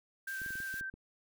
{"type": "tone with vibrato", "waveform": "sine", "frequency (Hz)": 1568, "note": "G6", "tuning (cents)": 0, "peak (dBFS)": -37, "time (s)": [0.27, 0.9], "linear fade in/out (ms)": 5, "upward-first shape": "triangle", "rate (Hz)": 6.3, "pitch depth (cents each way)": 21}
{"type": "high-pass noise", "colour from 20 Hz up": "white", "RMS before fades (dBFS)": -50, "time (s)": [0.27, 0.81], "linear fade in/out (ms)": 10, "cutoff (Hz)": 1600, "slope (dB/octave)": 24}
{"type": "clicks", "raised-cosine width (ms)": 3, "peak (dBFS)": -38, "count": 8, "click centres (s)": [0.417, 0.462, 0.506, 0.555, 0.603, 0.741, 0.811, 0.94]}
{"effects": []}